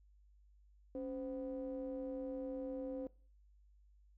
triangle ring-modulated tone, 120.1 Hz, B2, 48 cents flat, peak -35 dBFS, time 0.95-3.07 s, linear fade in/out 0 ms, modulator 396 Hz, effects noise-tail reverb RT60 0.4 s tail -21 dB re dry + added 50 Hz sine -63 dBFS peak until 4.17 s

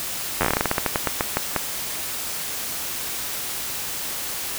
slowing click train, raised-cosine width 0.5 ms, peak -4 dBFS, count 19, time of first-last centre 0.41-1.563 s, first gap 10 ms, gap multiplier 1.19, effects white hiss -29 dBFS RMS until 4.58 s

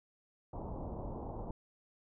pink low-pass noise, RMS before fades -42 dBFS, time 0.53-1.51 s, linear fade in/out 2 ms, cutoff 980 Hz, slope 48 dB/octave, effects none

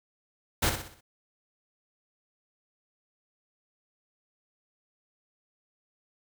pink noise with echo, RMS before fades -25 dBFS, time 0.62-0.7 s, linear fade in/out 10 ms, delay 62 ms, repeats 5, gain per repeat -7 dB, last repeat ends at 1.01 s, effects none

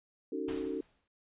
sine chord, D# half-diminished seventh, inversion third, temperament just, 280 / 311.1 / 373.4 / 448 Hz, C#4 / D#4 / F#4 / A4, +18 / 0 / +16 / +31 cents, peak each -39 dBFS, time 0.32-0.81 s, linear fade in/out 5 ms
pink noise with exponential decay, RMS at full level -42 dBFS, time 0.48-1.08 s, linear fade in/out 5 ms, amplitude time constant 130 ms
effects resampled to 8000 Hz

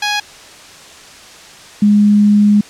10% pulse / sine tone pair in turn, 830.6 / 207.1 Hz, G#5 / G#3, 0 / -5 cents, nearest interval 2 octaves, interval 2405 cents, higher first, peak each -6 dBFS, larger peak neither, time 0.02-0.2 / 1.82-2.61 s, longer second, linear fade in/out 5 ms, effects white hiss -37 dBFS RMS until 2.69 s + low-pass 7000 Hz 12 dB/octave

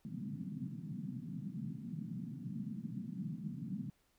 white band-pass noise, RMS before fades -43 dBFS, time 0.05-3.9 s, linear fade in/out 0 ms, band 130 to 240 Hz, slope 48 dB/octave, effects pink hiss -75 dBFS RMS until 4.18 s

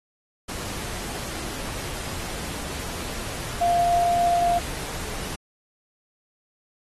sine tone in noise, 696 Hz, F5, 6 cents flat, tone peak -18 dBFS, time 3.61-4.59 s, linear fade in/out 10 ms, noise pink, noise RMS -33 dBFS, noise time 0.48-5.36 s, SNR +12 dB, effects AAC 32 kbps

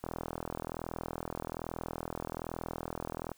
click train, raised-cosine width 1 ms, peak -22 dBFS, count 136, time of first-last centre 0.04-3.317 s, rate 41.2 Hz, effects white hiss -65 dBFS RMS until 3.37 s

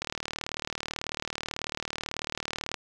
click train, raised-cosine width 0.2 ms, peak -14 dBFS, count 105, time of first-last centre 0.02-2.743 s, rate 38.2 Hz, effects none

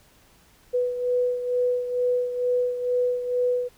sine beating tone pair, 493.9 / 496.1 Hz, B4 / B4, 0 / +8 cents, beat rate 2.2 Hz, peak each -22 / -29 dBFS, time 0.73-3.69 s, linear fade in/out 20 ms, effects pink hiss -57 dBFS RMS until 3.77 s

